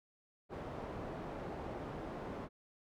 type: low-pass noise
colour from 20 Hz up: white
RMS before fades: -44 dBFS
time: 0.49-2.49 s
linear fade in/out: 50 ms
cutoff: 650 Hz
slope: 12 dB/octave
effects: none